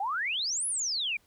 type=exponential two-way sweep; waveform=sine; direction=up then down; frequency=748 to 10660 to 2296 Hz; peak=-28 dBFS; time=0-1.17 s; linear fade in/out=5 ms; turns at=0.67 s; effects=pink hiss -66 dBFS RMS until 1.26 s